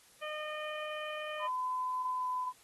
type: harmonic tone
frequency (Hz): 610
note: D#5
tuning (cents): -34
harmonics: 1 / 2 / 3 / 4 / 5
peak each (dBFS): -40 / -43 / -45 / -46 / -47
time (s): 0.21-1.48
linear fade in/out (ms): 20
type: tone with pitch glide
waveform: sine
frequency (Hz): 1013 to 1007.2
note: B5 to B5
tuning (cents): +44 to +34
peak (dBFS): -32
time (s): 1.39-2.53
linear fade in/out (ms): 50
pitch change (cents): -10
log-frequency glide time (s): 2.17-2.25
effects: white hiss -62 dBFS RMS until 2.63 s + AAC 32 kbps